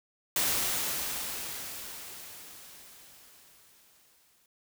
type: noise with exponential decay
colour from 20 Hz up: white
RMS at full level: -27 dBFS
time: 0.36-4.46 s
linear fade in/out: 2 ms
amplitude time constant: 890 ms
effects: none